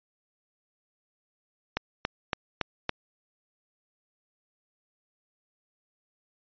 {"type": "click train", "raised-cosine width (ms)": 0.3, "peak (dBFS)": -10, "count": 5, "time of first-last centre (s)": [1.77, 2.894], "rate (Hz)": 3.56, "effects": ["resampled to 11025 Hz"]}